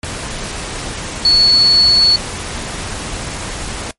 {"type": "tone in noise", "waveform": "sine", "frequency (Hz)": 4408, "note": "C#8", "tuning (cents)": -11, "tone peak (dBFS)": -7, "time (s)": [1.25, 2.16], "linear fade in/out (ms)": 2, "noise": "pink", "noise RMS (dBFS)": -24, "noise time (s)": [0.03, 3.91], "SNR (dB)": 14, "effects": ["noise-tail reverb RT60 0.1 s tail -19 dB re dry", "MP3 48 kbps"]}